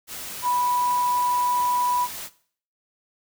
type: tone in noise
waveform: sine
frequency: 984 Hz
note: B5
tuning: 7 cents flat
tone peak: -20 dBFS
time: 0.42-2.08 s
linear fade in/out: 50 ms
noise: white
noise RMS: -35 dBFS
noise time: 0.07-2.3 s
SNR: +12 dB
effects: noise-tail reverb RT60 0.5 s tail -17 dB re dry